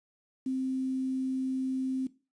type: tone with quantisation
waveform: sine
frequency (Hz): 261.6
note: C4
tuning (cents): 0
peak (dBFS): -28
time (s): 0.46-2.07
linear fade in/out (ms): 5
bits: 9
effects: noise-tail reverb RT60 0.3 s tail -17 dB re dry + resampled to 22050 Hz